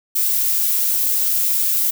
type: noise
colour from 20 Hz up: violet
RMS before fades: -18 dBFS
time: 0.15-1.91 s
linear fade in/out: 10 ms
effects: none